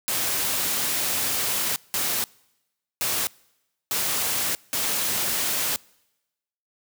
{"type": "noise bursts at uneven times", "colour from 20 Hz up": "white", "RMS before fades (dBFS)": -25, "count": 5, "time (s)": [[0.08, 1.76], [1.94, 2.24], [3.01, 3.27], [3.91, 4.55], [4.73, 5.76]], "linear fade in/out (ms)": 0, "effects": ["noise-tail reverb RT60 1.0 s tail -26 dB re dry", "high-pass 80 Hz 12 dB/octave"]}